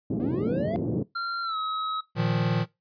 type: band-pass noise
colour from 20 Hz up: pink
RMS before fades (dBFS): -28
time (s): 0.1-1.03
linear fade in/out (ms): 5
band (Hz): 120 to 420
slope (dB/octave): 24
type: linear sweep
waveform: triangle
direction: up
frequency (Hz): 220 to 698.5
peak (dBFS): -26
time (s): 0.2-0.76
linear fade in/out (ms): 0
type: tone with pitch glide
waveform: square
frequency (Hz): 1378 to 1278.3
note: F6 to D#6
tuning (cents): -24 to +46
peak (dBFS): -28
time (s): 1.15-2.01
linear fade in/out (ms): 10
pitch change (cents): -130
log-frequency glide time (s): 1.43-1.57
type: chord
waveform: square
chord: Bb suspended fourth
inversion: none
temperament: equal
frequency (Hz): 116.54 / 155.56 / 174.61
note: Bb2 / Eb3 / F3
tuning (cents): 0 / 0 / 0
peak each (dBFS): -28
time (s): 2.15-2.66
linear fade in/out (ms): 50
effects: noise-tail reverb RT60 0.2 s tail -20 dB re dry + resampled to 11025 Hz